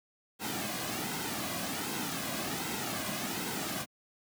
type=noise with flanger; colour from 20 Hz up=pink; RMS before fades=-35 dBFS; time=0.39-3.86 s; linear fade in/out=50 ms; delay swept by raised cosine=1.7 to 2.25 ms; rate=1.3 Hz; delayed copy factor=-0.55; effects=high-pass 150 Hz 12 dB/octave